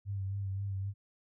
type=tone with vibrato; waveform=sine; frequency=98 Hz; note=G2; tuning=in tune; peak=-33 dBFS; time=0.05-0.94 s; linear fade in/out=50 ms; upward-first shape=sine; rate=3.8 Hz; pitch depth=36 cents each way; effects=none